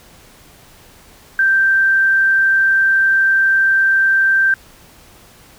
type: tone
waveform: sine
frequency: 1568 Hz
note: G6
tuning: in tune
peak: -10 dBFS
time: 1.39-4.54 s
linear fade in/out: 2 ms
effects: pink hiss -45 dBFS RMS until 5.58 s